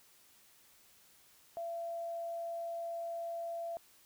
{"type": "tone", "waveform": "sine", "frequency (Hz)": 675, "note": "E5", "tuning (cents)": 41, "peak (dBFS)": -37, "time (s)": [1.57, 3.77], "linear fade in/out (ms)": 0, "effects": ["white hiss -64 dBFS RMS until 4.05 s"]}